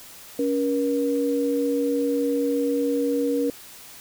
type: tone pair together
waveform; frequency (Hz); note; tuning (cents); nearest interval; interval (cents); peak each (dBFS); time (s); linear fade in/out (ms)
sine; 280.5 / 477.4; C#4 / A#4; +21 / +41; major sixth; 920; -23; 0.39-3.5; 2
effects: white hiss -44 dBFS RMS until 4 s